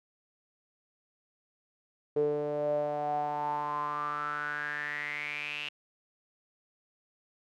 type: tone with band-pass filter sweep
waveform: sawtooth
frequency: 147.7 Hz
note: D3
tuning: 10 cents sharp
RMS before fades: -33 dBFS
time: 2.16-5.69 s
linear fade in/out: 5 ms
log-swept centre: 440 to 2800 Hz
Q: 9
effects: none